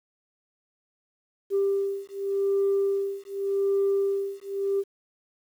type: beating tone pair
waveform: sine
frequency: 394.8 / 395.66 Hz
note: G4 / G4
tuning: +12 / +16 cents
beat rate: 0.86 Hz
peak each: -25 dBFS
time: 1.5-4.84 s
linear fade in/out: 50 ms
effects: tanh soft clip ceiling -17 dBFS + 9-bit